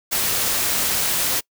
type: noise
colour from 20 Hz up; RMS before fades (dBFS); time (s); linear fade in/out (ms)
white; -21; 0.11-1.41; 20
effects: noise-tail reverb RT60 0.1 s tail -25 dB re dry